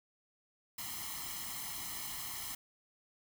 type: noise with comb filter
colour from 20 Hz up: white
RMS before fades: -42 dBFS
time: 0.78-2.55 s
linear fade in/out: 5 ms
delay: 0.97 ms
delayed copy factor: +0.9
effects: none